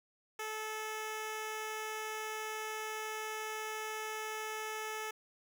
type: tone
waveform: 10% pulse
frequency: 434.1 Hz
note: A4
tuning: 23 cents flat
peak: -30 dBFS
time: 0.39-5.11 s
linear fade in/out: 5 ms
effects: none